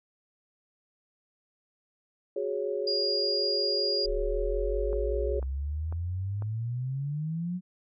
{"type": "chord", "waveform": "sine", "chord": "F# suspended second", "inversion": "none", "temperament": "equal", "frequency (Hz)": [370, 415.3, 554.4], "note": ["F#4", "G#4", "C#5"], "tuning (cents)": [0, 0, 0], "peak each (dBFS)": [-34, -31, -33], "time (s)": [2.36, 5.4], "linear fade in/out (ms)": 5}
{"type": "tone", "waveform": "sine", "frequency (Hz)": 4839, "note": "D#8", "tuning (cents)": -49, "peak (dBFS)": -27, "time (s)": [2.87, 4.06], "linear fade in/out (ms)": 5}
{"type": "exponential sweep", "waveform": "sine", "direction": "up", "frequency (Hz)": [33.18, 185], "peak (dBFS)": -29, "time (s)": [4.04, 7.61], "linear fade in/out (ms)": 50}
{"type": "click train", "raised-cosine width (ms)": 1, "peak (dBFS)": -29, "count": 4, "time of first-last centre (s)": [4.93, 6.423], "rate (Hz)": 2.01}
{"effects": []}